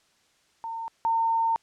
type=tone pair in turn; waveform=sine; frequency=910 / 910 Hz; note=A#5 / A#5; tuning=-42 / -42 cents; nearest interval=unison; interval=0 cents; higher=neither; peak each=-31 / -21 dBFS; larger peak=second; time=0.64-0.88 / 1.05-1.56 s; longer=second; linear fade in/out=0 ms; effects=white hiss -65 dBFS RMS until 1.62 s + low-pass 7000 Hz 12 dB/octave